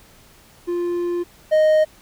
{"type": "tone pair in turn", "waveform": "triangle", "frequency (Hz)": [349.2, 620.7], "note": ["F4", "D#5"], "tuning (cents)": [0, -4], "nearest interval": "minor seventh", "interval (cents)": 996, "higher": "second", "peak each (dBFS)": [-18, -10], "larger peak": "second", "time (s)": [[0.67, 1.24], [1.51, 1.85]], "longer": "first", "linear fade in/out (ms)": 20, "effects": ["pink hiss -50 dBFS RMS until 2.01 s"]}